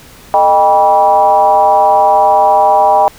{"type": "tone with frequency modulation", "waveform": "sine", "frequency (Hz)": 794, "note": "G5", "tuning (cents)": 22, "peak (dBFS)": -5, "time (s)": [0.34, 3.08], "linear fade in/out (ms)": 0, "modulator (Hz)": 178, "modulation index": 1.1, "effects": ["pink hiss -38 dBFS RMS until 3.18 s"]}